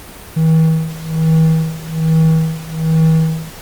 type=tone with tremolo; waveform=triangle; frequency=160.5 Hz; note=E3; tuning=46 cents flat; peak=-5 dBFS; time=0.36-3.5 s; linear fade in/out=10 ms; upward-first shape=sine; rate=1.2 Hz; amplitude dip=90%; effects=pink hiss -34 dBFS RMS until 3.61 s + Opus 32 kbps